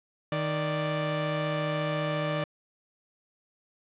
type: tone pair together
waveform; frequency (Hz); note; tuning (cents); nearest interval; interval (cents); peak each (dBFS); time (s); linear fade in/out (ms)
sawtooth; 155.43 / 587.3; D#3 / D5; -1 / 0; octave + major seventh; 2301; -26; 0.32-2.44; 2
effects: resampled to 8000 Hz + 9-bit